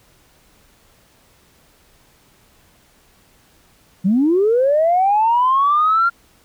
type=linear sweep; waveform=sine; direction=up; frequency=174.6 to 1400 Hz; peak=-11 dBFS; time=4.04-6.1 s; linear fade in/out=20 ms; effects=tanh soft clip ceiling -7 dBFS + pink hiss -54 dBFS RMS until 6.44 s